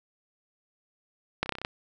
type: clicks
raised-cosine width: 0.3 ms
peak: -9 / -24 / -8 / -16 / -21 / -20 / -21 / -12 dBFS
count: 8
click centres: 1.43 / 1.46 / 1.493 / 1.523 / 1.553 / 1.585 / 1.616 / 1.649 s
effects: none